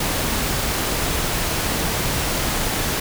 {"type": "noise", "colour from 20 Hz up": "pink", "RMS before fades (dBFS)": -22, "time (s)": [0, 3], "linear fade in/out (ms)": 5, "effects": []}